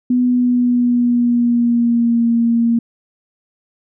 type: tone with pitch glide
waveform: sine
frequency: 248.1 to 232.8 Hz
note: B3 to A#3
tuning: +8 to -2 cents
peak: -11 dBFS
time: 0.1-2.79 s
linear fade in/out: 5 ms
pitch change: -110 cents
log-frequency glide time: 0.23-2.27 s
effects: none